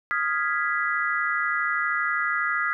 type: chord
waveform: sine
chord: F half-diminished seventh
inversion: third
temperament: equal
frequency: 1244.5 / 1396.9 / 1661.2 / 1975.5 Hz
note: Eb6 / F6 / Ab6 / Cb7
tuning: 0 / 0 / 0 / 0 cents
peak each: -28 dBFS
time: 0.11-2.73 s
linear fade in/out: 0 ms
effects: none